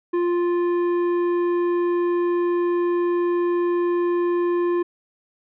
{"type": "tone with tanh clipping", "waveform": "triangle", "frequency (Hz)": 349.2, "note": "F4", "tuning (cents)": 0, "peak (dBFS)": -20, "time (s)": [0.13, 4.83], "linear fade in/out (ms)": 10, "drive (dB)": 14, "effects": []}